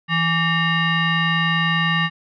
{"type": "tone with frequency modulation", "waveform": "sine", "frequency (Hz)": 830, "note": "G#5", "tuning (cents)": -1, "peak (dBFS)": -16, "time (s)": [0.08, 2.1], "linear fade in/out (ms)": 50, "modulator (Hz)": 995, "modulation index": 2.1, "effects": []}